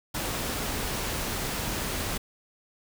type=noise; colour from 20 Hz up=pink; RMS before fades=-31 dBFS; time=0.14-2.18 s; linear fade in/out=10 ms; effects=none